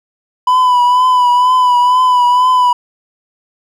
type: tone with vibrato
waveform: triangle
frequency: 995 Hz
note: B5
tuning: 13 cents sharp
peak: -5 dBFS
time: 0.47-2.73 s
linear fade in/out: 5 ms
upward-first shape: triangle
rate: 2.1 Hz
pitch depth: 43 cents each way
effects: none